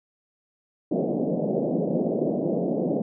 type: band-pass noise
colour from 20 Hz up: pink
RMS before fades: -25 dBFS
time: 0.91-3.02 s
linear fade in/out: 5 ms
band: 160 to 640 Hz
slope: 48 dB/octave
effects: none